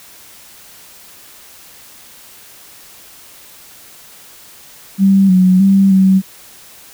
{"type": "tone with pitch steps", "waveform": "sine", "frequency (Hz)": [194.7, 184.7, 195, 190.4], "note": ["G3", "F#3", "G3", "F#3"], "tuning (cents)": [-12, -3, -9, 50], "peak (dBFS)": -6, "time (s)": [4.98, 6.22], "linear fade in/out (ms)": 50, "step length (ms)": 310, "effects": ["white hiss -40 dBFS RMS until 6.93 s"]}